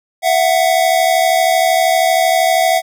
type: tone pair together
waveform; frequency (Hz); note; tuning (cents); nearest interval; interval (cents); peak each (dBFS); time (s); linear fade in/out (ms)
square; 666 / 738.8; E5 / F#5; +18 / -3; major second; 179; -14; 0.22-2.82; 50
effects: none